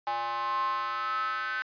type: tone with high-pass filter sweep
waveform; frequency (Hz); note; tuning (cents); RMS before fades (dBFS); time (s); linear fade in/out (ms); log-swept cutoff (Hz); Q
square; 117.5; A#2; +14; -31; 0.07-1.62; 0; 870 to 1500; 9.4
effects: resampled to 11025 Hz